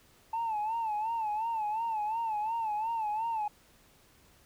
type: tone with vibrato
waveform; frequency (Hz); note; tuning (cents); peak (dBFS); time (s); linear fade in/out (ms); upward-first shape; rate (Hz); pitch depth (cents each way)
sine; 880; A5; 0; -28; 0.33-3.48; 5; sine; 2.8; 93
effects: tanh soft clip ceiling -27 dBFS + pink hiss -62 dBFS RMS until 4.45 s